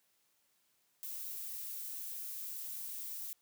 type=noise; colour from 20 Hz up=violet; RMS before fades=-43 dBFS; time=1.03-3.33 s; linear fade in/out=0 ms; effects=white hiss -75 dBFS RMS until 3.41 s + high-pass 80 Hz 12 dB/octave